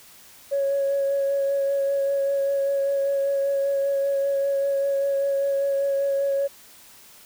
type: tone with vibrato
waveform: sine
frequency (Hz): 554.4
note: C#5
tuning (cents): 0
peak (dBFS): -19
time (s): 0.51-6.48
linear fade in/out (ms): 20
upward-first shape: sine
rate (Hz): 5.1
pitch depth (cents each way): 14
effects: tanh soft clip ceiling -16 dBFS + white hiss -49 dBFS RMS until 7.25 s